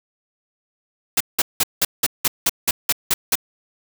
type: noise bursts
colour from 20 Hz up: white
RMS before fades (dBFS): -17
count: 11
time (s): 1.17-3.355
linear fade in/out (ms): 5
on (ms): 35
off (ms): 180
effects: none